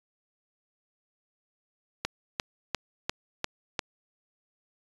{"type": "click train", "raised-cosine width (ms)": 0.2, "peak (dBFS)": -10, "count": 6, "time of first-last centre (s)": [2.05, 3.792], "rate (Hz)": 2.87, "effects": ["resampled to 24000 Hz"]}